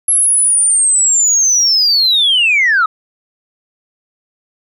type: linear sweep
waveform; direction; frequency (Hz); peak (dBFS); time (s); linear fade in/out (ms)
sine; down; 11175 to 1238; -7; 0.08-2.86; 5
effects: tanh soft clip ceiling -5 dBFS